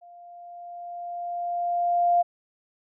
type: tone with level ramp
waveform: sine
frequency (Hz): 698.5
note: F5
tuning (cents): 0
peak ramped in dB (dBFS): -46 to -16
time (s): 0.01-2.23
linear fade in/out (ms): 20
effects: none